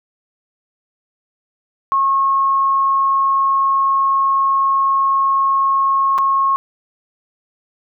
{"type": "tone with dropouts", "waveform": "sine", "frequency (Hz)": 1088, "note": "C#6", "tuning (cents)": -33, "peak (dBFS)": -12, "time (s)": [1.92, 6.56], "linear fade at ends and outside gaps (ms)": 0, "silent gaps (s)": [6.18, 6.185], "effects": []}